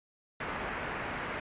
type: low-pass noise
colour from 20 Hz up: white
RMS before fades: -37 dBFS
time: 0.4-1.4 s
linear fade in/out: 5 ms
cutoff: 2100 Hz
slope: 24 dB/octave
effects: resampled to 8000 Hz